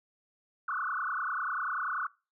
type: tone with frequency modulation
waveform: sine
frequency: 1300 Hz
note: E6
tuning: 24 cents flat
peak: -30 dBFS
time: 0.68-2.07 s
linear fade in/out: 5 ms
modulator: 30.2 Hz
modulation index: 6.9
effects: noise-tail reverb RT60 0.3 s tail -22 dB re dry